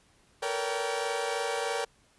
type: tone cluster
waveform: sawtooth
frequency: 454.2 / 477.4 / 569 / 779 Hz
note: A#4 / A#4 / C#5 / G5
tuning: -45 / +41 / +45 / -11 cents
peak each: -31 dBFS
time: 0.42-1.85 s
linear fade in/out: 10 ms
effects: pink hiss -64 dBFS RMS until 2.18 s + resampled to 24000 Hz